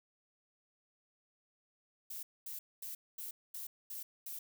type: noise bursts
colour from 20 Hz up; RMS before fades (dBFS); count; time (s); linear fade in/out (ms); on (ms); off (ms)
violet; -44; 7; 2.1-4.39; 5; 130; 230
effects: none